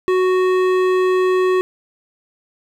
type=tone with hard clipping; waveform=triangle; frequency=370 Hz; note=F#4; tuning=in tune; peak=-15 dBFS; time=0.08-1.61 s; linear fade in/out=0 ms; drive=17 dB; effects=none